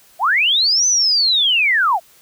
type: linear two-way sweep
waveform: sine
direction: up then down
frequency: 624 to 6150 to 624 Hz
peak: -12 dBFS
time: 0.19-2 s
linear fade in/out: 50 ms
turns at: 0.87 s
effects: white hiss -50 dBFS RMS until 2.21 s